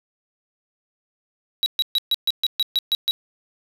triangle tone bursts, 3878 Hz, B7, 32 cents flat, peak -15 dBFS, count 10, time 1.63-3.11 s, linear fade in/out 0 ms, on 31 ms, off 130 ms, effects none

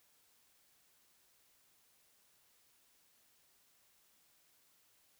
silence, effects white hiss -71 dBFS RMS until 5.19 s

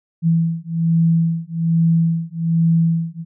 sine beating tone pair, 164.81 / 166.01 Hz, E3 / E3, 0 / +13 cents, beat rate 1.2 Hz, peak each -17 dBFS, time 0.22-3.25 s, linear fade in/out 50 ms, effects none

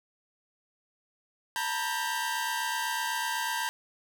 sawtooth tone cluster, 903 / 971 / 1587 Hz, A5 / B5 / G6, +45 / -30 / +21 cents, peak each -30 dBFS, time 1.56-3.69 s, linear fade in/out 0 ms, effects none

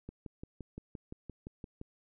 click train, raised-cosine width 3 ms, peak -30 dBFS, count 11, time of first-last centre 0.09-1.814 s, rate 5.8 Hz, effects none

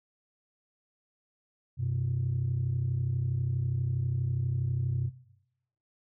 sine tone pair together, 95.29 / 127.6 Hz, G2 / C3, -49 / -43 cents, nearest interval perfect fourth, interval 506 cents, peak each -31 / -28 dBFS, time 1.77-5.11 s, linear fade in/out 50 ms, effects noise-tail reverb RT60 0.8 s tail -17 dB re dry + tanh soft clip ceiling -22 dBFS

